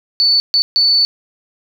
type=tone bursts at uneven times; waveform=sine; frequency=4485 Hz; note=C#8; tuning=19 cents sharp; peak=-9 dBFS; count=3; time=0.2-0.4 / 0.54-0.62 / 0.76-1.05 s; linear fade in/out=0 ms; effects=7-bit